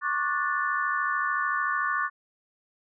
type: chord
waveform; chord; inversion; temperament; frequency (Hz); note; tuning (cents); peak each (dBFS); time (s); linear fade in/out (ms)
sine; D major seventh; third; just; 1101.2 / 1174.7 / 1468.3 / 1762; C#6 / D6 / F#6 / A6; -12 / 0 / -14 / +2; -30; 0.01-2.1; 50
effects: none